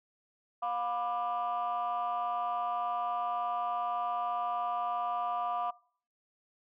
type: chord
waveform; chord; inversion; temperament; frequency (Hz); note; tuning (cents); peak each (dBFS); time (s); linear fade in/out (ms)
sine; B diminished; second; just; 711.2 / 987.8 / 1185.3; F5 / B5 / D6; +31 / 0 / +16; -32 / -36 / -34; 0.62-5.71; 10
effects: noise-tail reverb RT60 0.5 s tail -22 dB re dry + tanh soft clip ceiling -25 dBFS